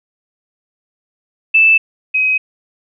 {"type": "tone pair in turn", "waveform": "sine", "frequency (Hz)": [2637, 2530], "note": ["E7", "D#7"], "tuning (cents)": [0, 28], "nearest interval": "minor second", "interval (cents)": 72, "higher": "first", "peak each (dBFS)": [-6, -11], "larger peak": "first", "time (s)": [[1.54, 1.78], [2.14, 2.38]], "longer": "neither", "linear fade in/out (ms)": 10, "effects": []}